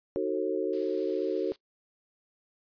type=chord; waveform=sine; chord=D# diminished seventh; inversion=none; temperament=just; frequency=311.1 / 373.4 / 448 / 537.6 Hz; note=D#4 / F#4 / A4 / C5; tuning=0 / +16 / +31 / +47 cents; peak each=-34 / -30 / -31 / -34 dBFS; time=0.16-1.52 s; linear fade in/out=0 ms
type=noise; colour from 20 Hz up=blue; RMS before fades=-46 dBFS; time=0.73-1.56 s; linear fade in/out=0 ms
effects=noise-tail reverb RT60 0.1 s tail -21 dB re dry + resampled to 11025 Hz